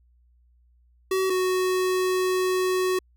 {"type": "tone pair in turn", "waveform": "square", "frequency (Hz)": [378.6, 370], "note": ["F#4", "F#4"], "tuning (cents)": [40, 0], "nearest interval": "unison", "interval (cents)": 40, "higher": "first", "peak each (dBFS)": -22, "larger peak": "neither", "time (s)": [[1.11, 1.3], [1.3, 2.99]], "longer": "second", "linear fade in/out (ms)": 5, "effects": ["added 60 Hz sine -57 dBFS peak until 3.16 s"]}